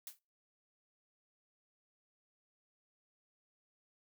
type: noise with exponential decay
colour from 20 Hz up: blue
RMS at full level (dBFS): -42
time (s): 0.07-0.19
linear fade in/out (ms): 1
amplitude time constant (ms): 26
effects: noise-tail reverb RT60 0.3 s tail -25 dB re dry